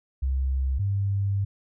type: tone pair in turn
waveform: sine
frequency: 66.2 / 99.19 Hz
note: C2 / G2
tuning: +21 / +21 cents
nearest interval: perfect fifth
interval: 700 cents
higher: second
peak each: -22 dBFS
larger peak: neither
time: 0.22-0.79 / 0.79-1.45 s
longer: second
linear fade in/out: 10 ms
effects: none